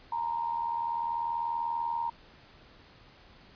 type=tone with amplitude modulation; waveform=sine; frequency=932.3 Hz; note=A#5; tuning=in tune; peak=-26 dBFS; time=0.12-2.1 s; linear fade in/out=5 ms; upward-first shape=sine; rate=80.3 Hz; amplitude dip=65%; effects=pink hiss -56 dBFS RMS until 3.55 s + resampled to 11025 Hz